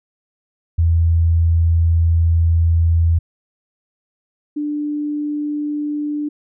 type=tone pair in turn; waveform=sine; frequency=83.2 / 295.9 Hz; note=E2 / D4; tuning=+17 / +13 cents; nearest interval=octave + minor seventh; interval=2196 cents; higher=second; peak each=-11 / -19 dBFS; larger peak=first; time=0.78-3.19 / 4.56-6.29 s; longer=first; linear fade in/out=10 ms; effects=none